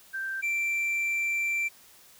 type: tone pair in turn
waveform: sine / triangle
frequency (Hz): 1568 / 2349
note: G6 / D7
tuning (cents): 0 / 0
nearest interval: perfect fifth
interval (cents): 700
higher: second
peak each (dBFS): -30 / -24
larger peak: second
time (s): 0.13-0.42 / 0.42-1.69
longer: second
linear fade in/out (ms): 20
effects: white hiss -55 dBFS RMS until 2.19 s